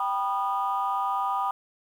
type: chord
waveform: sine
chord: G augmented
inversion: none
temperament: just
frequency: 784 / 980 / 1225 Hz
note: G5 / B5 / D#6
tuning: 0 / -14 / -27 cents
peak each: -28 dBFS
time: 0-1.51 s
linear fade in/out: 2 ms
effects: tanh soft clip ceiling -17 dBFS + 9-bit